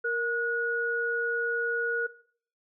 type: tone pair together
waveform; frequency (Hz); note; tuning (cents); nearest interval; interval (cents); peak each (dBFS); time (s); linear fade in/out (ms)
sine; 466.2 / 1455.1; A#4 / F#6; 0 / -29; octave + minor sixth; 1971; -30 / -28; 0.04-2.07; 10
effects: noise-tail reverb RT60 0.5 s tail -17 dB re dry